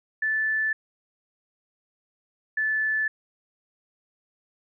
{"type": "tone pair in turn", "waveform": "sine", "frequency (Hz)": [1751, 1743.3], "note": ["A6", "A6"], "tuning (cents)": [-9, -17], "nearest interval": "unison", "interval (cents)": 8, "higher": "first", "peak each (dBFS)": -22, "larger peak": "neither", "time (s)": [[0.22, 0.73], [2.57, 3.08]], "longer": "neither", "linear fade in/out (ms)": 5, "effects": []}